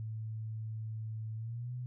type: tone with pitch glide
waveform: sine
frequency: 110 to 124.19 Hz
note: A2 to B2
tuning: 0 to +10 cents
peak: -37 dBFS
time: 0-1.86 s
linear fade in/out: 0 ms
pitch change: +210 cents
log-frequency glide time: 1.36-1.73 s
effects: none